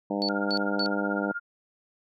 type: harmonic tone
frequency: 100.8 Hz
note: G2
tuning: 49 cents sharp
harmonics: 2 / 3 / 4 / 5 / 6 / 7 / 8 / 9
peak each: -31 / -31 / -37 / -34 / -35 / -37 / -40 / -40 dBFS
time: 0.1-1.32 s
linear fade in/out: 5 ms
type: tone bursts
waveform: sine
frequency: 4455 Hz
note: C#8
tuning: 8 cents sharp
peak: -27 dBFS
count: 3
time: 0.22-0.861 s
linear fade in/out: 0 ms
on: 67 ms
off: 220 ms
type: tone with tremolo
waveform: sine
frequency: 1411 Hz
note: F6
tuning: 17 cents sharp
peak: -27 dBFS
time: 0.29-1.4 s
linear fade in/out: 10 ms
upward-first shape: triangle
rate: 16 Hz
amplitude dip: 100%
effects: none